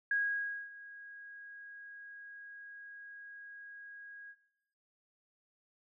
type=tone with ADSR envelope; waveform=sine; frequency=1644 Hz; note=G#6; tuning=18 cents flat; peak=-28 dBFS; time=0.11-4.36 s; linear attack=3 ms; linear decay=580 ms; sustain=-19 dB; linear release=62 ms; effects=noise-tail reverb RT60 0.9 s tail -18 dB re dry